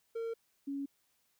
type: tone pair in turn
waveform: triangle / sine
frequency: 457.4 / 278.7 Hz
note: A#4 / C#4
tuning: -33 / +9 cents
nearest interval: major sixth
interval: 858 cents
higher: first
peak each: -33 / -35 dBFS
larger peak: first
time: 0.15-0.34 / 0.67-0.86 s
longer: neither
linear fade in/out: 10 ms
effects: white hiss -75 dBFS RMS until 1.39 s